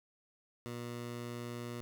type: tone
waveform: 15% pulse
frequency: 120 Hz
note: B2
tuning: 49 cents flat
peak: -34 dBFS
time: 0.66-1.81 s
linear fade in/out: 0 ms
effects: none